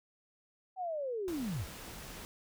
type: linear sweep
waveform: sine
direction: down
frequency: 768 to 55 Hz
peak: -34 dBFS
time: 0.76-1.67 s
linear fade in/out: 50 ms
type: noise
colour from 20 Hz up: pink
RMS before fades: -47 dBFS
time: 1.28-2.25 s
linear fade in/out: 0 ms
effects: none